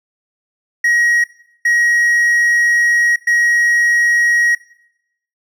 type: tone bursts at uneven times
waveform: triangle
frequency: 1896 Hz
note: A#6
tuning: 29 cents sharp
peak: -9 dBFS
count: 3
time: 0.84-1.24 / 1.65-3.16 / 3.27-4.55 s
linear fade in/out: 5 ms
effects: noise-tail reverb RT60 0.8 s tail -18 dB re dry